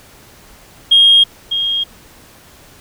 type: tone with echo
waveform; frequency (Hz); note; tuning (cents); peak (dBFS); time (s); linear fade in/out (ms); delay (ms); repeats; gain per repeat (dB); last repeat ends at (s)
sine; 3247; G#7; -40; -4; 0.91-1.24; 10; 600; 1; -10; 1.84
effects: tanh soft clip ceiling 0 dBFS + pink hiss -43 dBFS RMS until 2.8 s